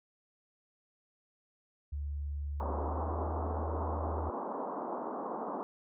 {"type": "tone with pitch glide", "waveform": "sine", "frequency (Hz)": [72.3, 79.3], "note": ["D2", "D#2"], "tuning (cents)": [-27, 33], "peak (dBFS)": -34, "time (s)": [1.92, 4.3], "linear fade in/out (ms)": 10, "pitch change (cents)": 160, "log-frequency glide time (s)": [2.67, 3.09]}
{"type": "band-pass noise", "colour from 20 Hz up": "white", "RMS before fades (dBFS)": -38, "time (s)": [2.6, 5.63], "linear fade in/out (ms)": 0, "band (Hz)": [200, 1100], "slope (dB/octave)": 48}
{"effects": []}